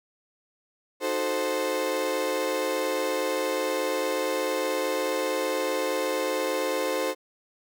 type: chord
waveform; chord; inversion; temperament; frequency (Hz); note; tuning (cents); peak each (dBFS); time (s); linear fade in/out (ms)
35% pulse; D# diminished seventh; none; equal with one note detuned; 311.1 / 370 / 438.5 / 523.3; D#4 / F#4 / A4 / C5; 0 / 0 / -6 / 0; -32 / -32 / -30 / -26; 1-7.15; 50
effects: none